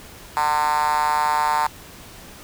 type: tone with high-pass filter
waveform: 5% pulse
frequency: 150 Hz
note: D3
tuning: 37 cents sharp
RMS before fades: -20 dBFS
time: 0.37-1.67 s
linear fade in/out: 0 ms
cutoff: 890 Hz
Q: 6.3
effects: pink hiss -42 dBFS RMS until 2.43 s